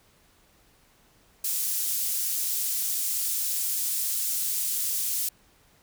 pink high-pass noise, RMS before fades -28 dBFS, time 1.44-5.29 s, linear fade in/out 5 ms, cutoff 8500 Hz, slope 12 dB/octave, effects pink hiss -61 dBFS RMS until 5.82 s

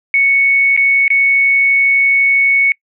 sine tone with dropouts, 2217 Hz, C#7, in tune, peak -8 dBFS, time 0.14-2.72 s, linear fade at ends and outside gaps 1 ms, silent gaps 0.765-0.775 / 1.08-1.103 s, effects noise-tail reverb RT60 0.1 s tail -26 dB re dry

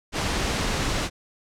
pink noise, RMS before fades -25 dBFS, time 0.12-1.1 s, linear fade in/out 50 ms, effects low-pass 7000 Hz 12 dB/octave

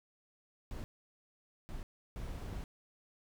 brown noise bursts at uneven times, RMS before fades -42 dBFS, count 3, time 0.71-0.84 / 1.69-1.83 / 2.16-2.64 s, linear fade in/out 0 ms, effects none

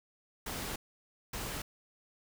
pink noise bursts at uneven times, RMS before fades -39 dBFS, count 2, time 0.46-0.76 / 1.33-1.62 s, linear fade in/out 5 ms, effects none

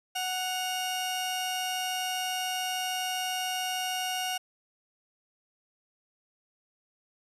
sawtooth tone pair together, 740 / 2827 Hz, F#5 / F7, 0 / +20 cents, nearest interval octave + major seventh, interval 2320 cents, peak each -28 / -30 dBFS, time 0.15-4.38 s, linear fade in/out 10 ms, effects resampled to 32000 Hz

